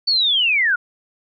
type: linear sweep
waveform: sine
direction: down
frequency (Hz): 4545 to 1382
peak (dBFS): -14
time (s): 0.07-0.76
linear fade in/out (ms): 10
effects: none